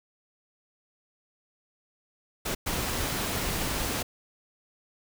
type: noise bursts at uneven times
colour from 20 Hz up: pink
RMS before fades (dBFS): -30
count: 2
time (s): 2.45-2.55 / 2.66-4.03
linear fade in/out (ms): 10
effects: none